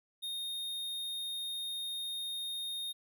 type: tone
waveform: square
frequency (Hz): 3694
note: A#7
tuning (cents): -16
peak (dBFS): -37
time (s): 0.22-2.93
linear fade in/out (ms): 20
effects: none